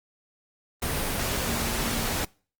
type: tone in noise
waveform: sine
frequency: 230.9 Hz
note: A#3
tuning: 16 cents flat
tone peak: -34 dBFS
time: 1.46-2.13 s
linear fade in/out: 5 ms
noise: pink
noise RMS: -28 dBFS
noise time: 0.82-2.25 s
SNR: -9 dB
effects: noise-tail reverb RT60 0.4 s tail -25 dB re dry + Opus 32 kbps